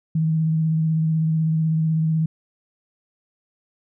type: tone with vibrato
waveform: sine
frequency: 159.4 Hz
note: D#3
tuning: 42 cents sharp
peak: -17 dBFS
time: 0.15-2.26 s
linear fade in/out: 5 ms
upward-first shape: sine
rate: 16 Hz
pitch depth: 21 cents each way
effects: none